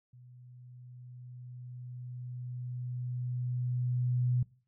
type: tone with level ramp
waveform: sine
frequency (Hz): 124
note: B2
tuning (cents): +7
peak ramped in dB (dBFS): -52 to -25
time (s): 0.13-4.43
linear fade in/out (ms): 5
effects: noise-tail reverb RT60 0.4 s tail -22 dB re dry